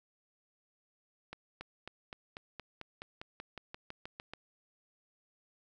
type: accelerating click train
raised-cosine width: 0.3 ms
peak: -27 dBFS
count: 16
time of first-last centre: 1.33-4.336 s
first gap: 280 ms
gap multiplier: 0.95
effects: none